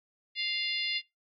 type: harmonic tone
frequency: 698.5 Hz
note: F5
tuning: in tune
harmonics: 3 / 4 / 5 / 6 / 7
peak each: -35 / -35 / -36 / -36 / -39 dBFS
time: 0.35-1.02 s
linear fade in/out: 50 ms
effects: noise-tail reverb RT60 0.2 s tail -21 dB re dry + AAC 32 kbps